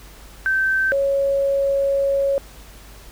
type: tone pair in turn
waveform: sine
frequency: 1551 / 553.1 Hz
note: G6 / C#5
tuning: -19 / -4 cents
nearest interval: octave + tritone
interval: 1785 cents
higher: first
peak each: -16 dBFS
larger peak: neither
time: 0.46-0.92 / 0.92-2.38 s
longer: second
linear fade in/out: 0 ms
effects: added 50 Hz sine -42 dBFS peak until 3.11 s + pink hiss -45 dBFS RMS until 3.11 s